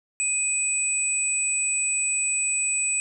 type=tone pair together; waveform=sine; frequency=2504 / 7950 Hz; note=D#7 / B8; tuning=+10 / +10 cents; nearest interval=octave + minor sixth; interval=2000 cents; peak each=-27 / -23 dBFS; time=0.2-3 s; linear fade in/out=0 ms; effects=none